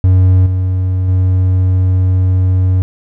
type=tone with level steps; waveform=triangle; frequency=92.7 Hz; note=F#2; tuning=4 cents sharp; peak=-3 / -9 / -6 dBFS; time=0.04-2.82 s; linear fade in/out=0 ms; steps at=0.46 / 1.08 s; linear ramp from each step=5 ms; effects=none